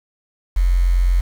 sine tone with quantisation, 44.3 Hz, F1, 25 cents sharp, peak -12 dBFS, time 0.56-1.21 s, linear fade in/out 10 ms, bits 6, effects none

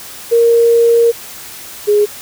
sine tone pair in turn, 466.2 / 415.3 Hz, A#4 / G#4, 0 / 0 cents, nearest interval major second, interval 200 cents, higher first, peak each -6 / -7 dBFS, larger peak first, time 0.31-1.12 / 1.87-2.06 s, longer first, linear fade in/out 20 ms, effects white hiss -31 dBFS RMS until 2.21 s

